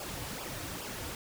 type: noise with flanger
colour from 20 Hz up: pink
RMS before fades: -40 dBFS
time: 0-1.15 s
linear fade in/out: 2 ms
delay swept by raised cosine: 0.49 to 5.09 ms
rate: 2.4 Hz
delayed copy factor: -0.75
effects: none